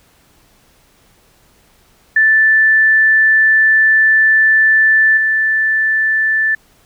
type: tone with level steps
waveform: sine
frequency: 1760 Hz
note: A6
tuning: in tune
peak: -7 / -11 dBFS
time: 2.16-6.55 s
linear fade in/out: 5 ms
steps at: 5.17 s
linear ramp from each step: 2 ms
effects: pink hiss -52 dBFS RMS until 6.85 s